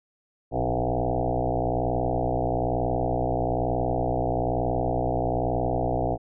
sine tone with frequency modulation, 392 Hz, G4, in tune, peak -22 dBFS, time 0.51-6.18 s, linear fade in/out 50 ms, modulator 61.1 Hz, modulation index 6.2, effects none

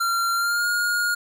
square tone with pitch glide, 1375 to 1427.6 Hz, F6 to F6, -27 to +38 cents, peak -21 dBFS, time 0-1.15 s, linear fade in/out 10 ms, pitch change +65 cents, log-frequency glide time 0.34-0.67 s, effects none

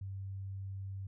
sine tone, 97 Hz, G2, 18 cents flat, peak -39 dBFS, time 0.01-1.07 s, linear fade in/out 5 ms, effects none

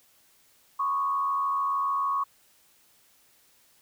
sine tone with frequency modulation, 1108.7 Hz, C#6, in tune, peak -24 dBFS, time 0.79-2.24 s, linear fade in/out 10 ms, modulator 86.8 Hz, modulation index 0.66, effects white hiss -62 dBFS RMS until 3.81 s

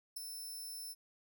10% pulse tone with ADSR envelope, 5300 Hz, E8, 9 cents sharp, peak -32 dBFS, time 0.16-0.95 s, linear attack 9 ms, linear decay 13 ms, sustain -6 dB, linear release 38 ms, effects none

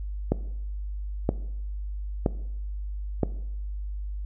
click train, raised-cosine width 2 ms, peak -8 dBFS, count 4, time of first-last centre 0.32-3.233 s, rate 1.03 Hz, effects noise-tail reverb RT60 0.8 s tail -17 dB re dry + added 50 Hz sine -30 dBFS peak until 4.25 s

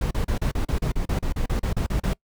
brown noise bursts, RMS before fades -23 dBFS, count 16, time 0.01-2.135 s, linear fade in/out 5 ms, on 100 ms, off 35 ms, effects noise-tail reverb RT60 0.1 s tail -25 dB re dry

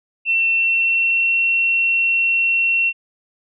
sine tone with pitch glide, 2697 to 2720 Hz, E7 to F7, +39 to -46 cents, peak -14 dBFS, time 0.25-2.93 s, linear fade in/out 50 ms, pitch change +15 cents, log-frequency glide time 0.39-1.36 s, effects none

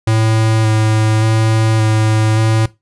square tone with vibrato, 110 Hz, A2, in tune, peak -11 dBFS, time 0.07-2.66 s, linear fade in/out 5 ms, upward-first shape square, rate 0.87 Hz, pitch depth 13 cents each way, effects noise-tail reverb RT60 0.2 s tail -18 dB re dry + resampled to 24000 Hz

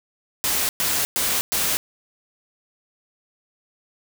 white noise bursts, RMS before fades -22 dBFS, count 4, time 0.44-1.77 s, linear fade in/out 0 ms, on 250 ms, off 110 ms, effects none

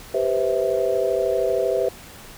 sine chord, C major seventh, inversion second, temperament just, 392.4 / 490.5 / 523.3 / 654.1 Hz, G4 / B4 / C5 / E5, +2 / -12 / 0 / -14 cents, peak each -24 dBFS, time 0.14-1.89 s, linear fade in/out 5 ms, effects pink hiss -42 dBFS RMS until 2.37 s

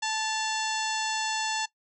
harmonic tone with a mistuned harmonic, 874 Hz, A5, 12 cents flat, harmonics 1 / 2 / 3 / 4 / 5 / 6 / 7 / 8 / 9, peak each -31 / -34 / -36 / -37 / -38 / -39 / -39 / -40 / -41 dBFS, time 0.02-1.66 s, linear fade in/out 10 ms, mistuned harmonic 3, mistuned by +71 cents, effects noise-tail reverb RT60 0.1 s tail -19 dB re dry

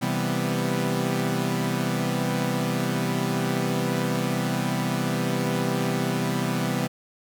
sawtooth chord, C major seventh, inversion none, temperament equal, 130.81 / 164.81 / 196 / 246.9 Hz, C3 / E3 / G3 / B3, 0 / 0 / 0 / 0 cents, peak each -25 / -25 / -25 / -25 dBFS, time 0.01-6.88 s, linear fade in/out 20 ms, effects none

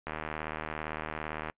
click train, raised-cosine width 0.5 ms, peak -20 dBFS, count 112, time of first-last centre 0.07-1.499 s, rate 77.7 Hz, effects noise-tail reverb RT60 0.1 s tail -26 dB re dry + resampled to 8000 Hz

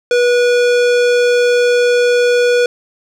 sine tone with hard clipping, 486.5 Hz, B4, 26 cents flat, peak -11 dBFS, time 0.11-2.66 s, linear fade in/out 2 ms, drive 18 dB, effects none

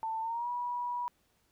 sine tone with pitch glide, 891 to 971.6 Hz, A5 to B5, +22 to -29 cents, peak -32 dBFS, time 0.03-1.08 s, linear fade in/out 0 ms, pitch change +149 cents, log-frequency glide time 0.21-0.49 s, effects pink hiss -72 dBFS RMS until 1.51 s

